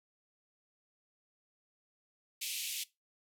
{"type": "band-pass noise", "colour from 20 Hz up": "pink", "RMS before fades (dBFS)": -39, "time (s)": [2.41, 2.84], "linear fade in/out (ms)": 10, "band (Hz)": [2400, 15000], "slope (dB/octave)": 48, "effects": ["noise-tail reverb RT60 0.2 s tail -19 dB re dry"]}